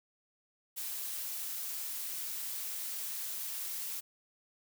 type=noise; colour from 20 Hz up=blue; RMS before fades=-39 dBFS; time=0.76-4.01 s; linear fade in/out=20 ms; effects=none